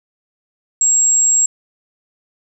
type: tone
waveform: sine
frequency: 7590 Hz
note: A#8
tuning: 30 cents sharp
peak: -10 dBFS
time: 0.81-1.46 s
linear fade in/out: 2 ms
effects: none